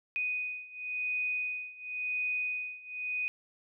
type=beating tone pair; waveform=sine; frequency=2489 / 2489.94 Hz; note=D#7 / D#7; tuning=0 / +1 cents; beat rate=0.94 Hz; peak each=-36 / -34 dBFS; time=0.16-3.28 s; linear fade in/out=0 ms; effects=none